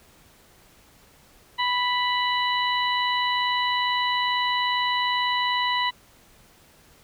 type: harmonic tone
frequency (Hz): 987.8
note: B5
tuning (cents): 0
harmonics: 1 / 2 / 3 / 4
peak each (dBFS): -24 / -27 / -29 / -30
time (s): 1.58-5.91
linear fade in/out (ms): 20
effects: pink hiss -55 dBFS RMS until 7.03 s